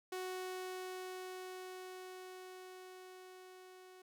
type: tone with level ramp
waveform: sawtooth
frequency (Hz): 370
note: F#4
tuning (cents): 0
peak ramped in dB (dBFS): -36 to -52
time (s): 0.12-4.02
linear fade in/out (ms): 5
effects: none